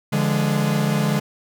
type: chord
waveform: 45% pulse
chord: D diminished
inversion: none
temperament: equal with one note detuned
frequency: 146.83 / 171.71 / 207.7 Hz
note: D3 / F3 / Ab3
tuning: 0 / -29 / 0 cents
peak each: -21 / -25 / -22 dBFS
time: 0.12-1.2 s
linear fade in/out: 10 ms
effects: none